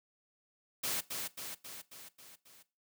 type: noise with echo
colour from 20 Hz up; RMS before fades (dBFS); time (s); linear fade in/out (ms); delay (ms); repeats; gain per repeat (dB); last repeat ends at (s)
white; -35; 0.83-1.01; 10; 270; 6; -4; 2.63
effects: noise-tail reverb RT60 0.3 s tail -18 dB re dry + high-pass 100 Hz 12 dB/octave